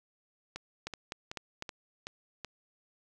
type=two click trains; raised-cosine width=0.2 ms; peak=-20 / -22 dBFS; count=4 / 6; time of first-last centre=0.87-1.624 / 0.56-2.447 s; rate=3.98 / 2.65 Hz; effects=none